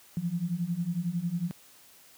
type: beating tone pair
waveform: sine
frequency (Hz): 166.4 / 177.4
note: E3 / F3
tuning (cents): +17 / +27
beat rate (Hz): 11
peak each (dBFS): -32 / -30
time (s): 0.17-1.51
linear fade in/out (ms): 0
effects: white hiss -56 dBFS RMS until 2.17 s + high-pass 80 Hz 12 dB/octave